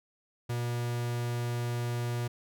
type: tone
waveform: 45% pulse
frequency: 120 Hz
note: B2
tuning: 49 cents flat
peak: -30 dBFS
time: 0.49-2.28 s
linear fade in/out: 10 ms
effects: none